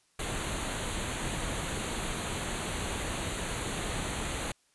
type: band-stop noise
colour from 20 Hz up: pink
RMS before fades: -34 dBFS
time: 0.19-4.52 s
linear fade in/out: 5 ms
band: 4400 to 6200 Hz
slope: 96 dB/octave
effects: white hiss -69 dBFS RMS until 4.74 s + resampled to 24000 Hz